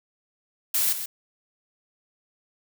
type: noise with echo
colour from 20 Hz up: blue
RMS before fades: -23 dBFS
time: 0.74-0.93 s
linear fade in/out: 5 ms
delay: 130 ms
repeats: 1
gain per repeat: -9 dB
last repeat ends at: 1.06 s
effects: none